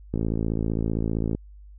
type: click train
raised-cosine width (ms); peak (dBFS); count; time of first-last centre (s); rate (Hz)
3; -13; 68; 0.14-1.349; 55.4
effects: added 50 Hz sine -43 dBFS peak until 1.78 s